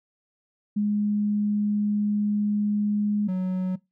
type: tone pair in turn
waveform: sine / triangle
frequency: 207.7 / 185.04 Hz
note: G#3 / F#3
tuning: 0 / 0 cents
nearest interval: major second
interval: 200 cents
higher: first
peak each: -21 dBFS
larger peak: neither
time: 0.76-3.28 / 3.28-3.76 s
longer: first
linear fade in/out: 10 ms
effects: noise-tail reverb RT60 0.2 s tail -21 dB re dry